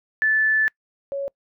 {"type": "tone pair in turn", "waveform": "sine", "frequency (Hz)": [1747, 556], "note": ["A6", "C#5"], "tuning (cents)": [-13, 5], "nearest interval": "octave + minor sixth", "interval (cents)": 1982, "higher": "first", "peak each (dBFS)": [-16, -24], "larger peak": "first", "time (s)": [[0.22, 0.68], [1.12, 1.28]], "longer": "first", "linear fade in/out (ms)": 0, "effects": ["noise-tail reverb RT60 0.1 s tail -26 dB re dry"]}